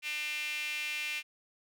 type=tone with high-pass filter; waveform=sawtooth; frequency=300 Hz; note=D4; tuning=37 cents sharp; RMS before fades=-36 dBFS; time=0.02-1.23 s; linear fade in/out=50 ms; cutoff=2500 Hz; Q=6.5; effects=none